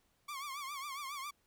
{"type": "tone with vibrato", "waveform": "sawtooth", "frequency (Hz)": 1122, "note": "C#6", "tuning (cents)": 21, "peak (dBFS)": -37, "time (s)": [0.28, 1.31], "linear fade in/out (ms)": 10, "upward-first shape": "triangle", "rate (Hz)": 7.3, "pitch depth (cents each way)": 130, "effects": ["pink hiss -75 dBFS RMS until 1.46 s"]}